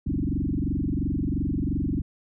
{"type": "tone with frequency modulation", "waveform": "sine", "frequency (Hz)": 174.61, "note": "F3", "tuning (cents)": 0, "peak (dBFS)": -23, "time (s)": [0.06, 2.02], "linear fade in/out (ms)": 10, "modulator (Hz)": 22.9, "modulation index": 5.8, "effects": []}